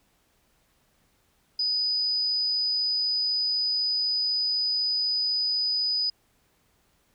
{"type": "tone", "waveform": "sine", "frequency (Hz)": 4978, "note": "D#8", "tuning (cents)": 0, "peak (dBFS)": -23, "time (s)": [1.59, 6.1], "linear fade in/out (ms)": 5, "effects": ["pink hiss -67 dBFS RMS until 7.14 s"]}